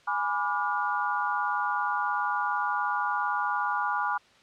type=chord; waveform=sine; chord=G# diminished seventh; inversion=none; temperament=equal with one note detuned; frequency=830.6 / 987.8 / 1174.7 / 1427.9 Hz; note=G#5 / B5 / D6 / F6; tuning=0 / 0 / 0 / +38 cents; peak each=-31 dBFS; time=0.07-4.18 s; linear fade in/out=10 ms; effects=white hiss -58 dBFS RMS until 4.42 s + low-pass 4000 Hz 12 dB/octave